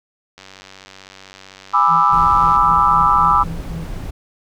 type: click train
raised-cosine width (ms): 0.2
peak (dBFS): -21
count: 210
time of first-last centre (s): 0.38-2.562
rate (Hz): 95.8
type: chord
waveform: sine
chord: E dominant seventh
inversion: first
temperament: just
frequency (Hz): 824.1 / 988.9 / 1186.7 / 1318.5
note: G#5 / B5 / D6 / E6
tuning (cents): -14 / +2 / +18 / 0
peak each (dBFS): -20 / -16 / -14 / -16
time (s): 1.73-3.44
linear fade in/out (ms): 20
type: tone with tremolo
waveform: triangle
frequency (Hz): 164.81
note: E3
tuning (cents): 0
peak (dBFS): -23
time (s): 1.87-4.01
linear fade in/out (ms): 50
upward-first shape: sine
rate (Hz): 3.8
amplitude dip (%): 100
type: noise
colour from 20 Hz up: brown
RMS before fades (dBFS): -27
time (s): 2.12-4.11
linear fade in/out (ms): 10
effects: none